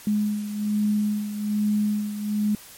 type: beating tone pair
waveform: sine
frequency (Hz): 209.2 / 210.4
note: G#3 / G#3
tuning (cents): +13 / +23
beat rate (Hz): 1.2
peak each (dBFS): -22 / -28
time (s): 0.07-2.55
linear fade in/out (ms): 2
effects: white hiss -45 dBFS RMS until 2.77 s + MP3 64 kbps